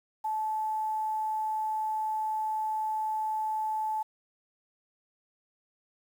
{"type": "tone with quantisation", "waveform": "sine", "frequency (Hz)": 868, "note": "A5", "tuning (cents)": -24, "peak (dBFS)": -28, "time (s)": [0.24, 4.03], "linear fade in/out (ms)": 10, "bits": 9, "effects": []}